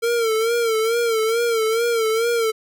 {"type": "tone with vibrato", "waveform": "square", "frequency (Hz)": 455.6, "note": "A#4", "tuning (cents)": -40, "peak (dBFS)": -18, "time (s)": [0.02, 2.52], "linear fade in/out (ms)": 20, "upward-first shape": "sine", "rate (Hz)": 2.3, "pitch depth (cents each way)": 70, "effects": []}